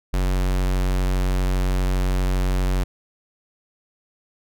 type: tone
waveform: square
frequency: 46.25 Hz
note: F#1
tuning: in tune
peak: -19 dBFS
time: 0.13-2.84 s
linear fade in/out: 10 ms
effects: none